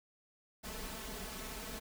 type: noise with comb filter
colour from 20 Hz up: pink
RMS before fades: -44 dBFS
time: 0.63-1.8 s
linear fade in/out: 20 ms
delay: 4.6 ms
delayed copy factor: +0.95
effects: none